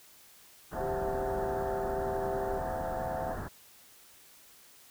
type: low-pass noise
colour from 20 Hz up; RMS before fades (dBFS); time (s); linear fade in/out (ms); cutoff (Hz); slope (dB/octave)
pink; -39; 0.71-3.49; 20; 1800; 96
type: chord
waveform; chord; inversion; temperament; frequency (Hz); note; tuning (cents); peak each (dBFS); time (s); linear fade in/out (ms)
sine; F# half-diminished seventh; second; equal; 523.3 / 659.3 / 740 / 880; C5 / E5 / F#5 / A5; 0 / 0 / 0 / 0; -40 / -37 / -38 / -42; 0.73-3.37; 50
type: tone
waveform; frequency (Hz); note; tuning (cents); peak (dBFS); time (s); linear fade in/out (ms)
sine; 392; G4; 0; -34; 0.8-2.59; 10
effects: white hiss -57 dBFS RMS until 4.9 s